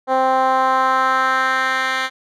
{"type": "tone with band-pass filter sweep", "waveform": "10% pulse", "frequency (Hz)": 261.6, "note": "C4", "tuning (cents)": 0, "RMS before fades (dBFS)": -17, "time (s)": [0.07, 2.1], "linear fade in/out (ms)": 50, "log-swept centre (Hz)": [660, 2400], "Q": 1.9, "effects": []}